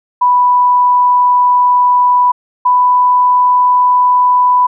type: tone pair in turn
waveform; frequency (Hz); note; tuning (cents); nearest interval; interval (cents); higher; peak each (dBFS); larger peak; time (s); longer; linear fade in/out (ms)
sine; 987.8 / 992.9; B5 / B5; 0 / +9; unison; 9; second; -6; neither; 0.21-2.32 / 2.65-4.67; first; 10
effects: none